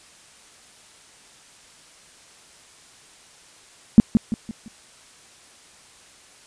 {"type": "tone with echo", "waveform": "sine", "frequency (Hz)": 223.2, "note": "A3", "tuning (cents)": 25, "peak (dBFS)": -3, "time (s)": [3.98, 4], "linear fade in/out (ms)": 0, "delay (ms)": 170, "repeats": 4, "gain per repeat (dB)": -8, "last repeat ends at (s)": 4.68, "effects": ["white hiss -50 dBFS RMS until 6.46 s", "resampled to 22050 Hz"]}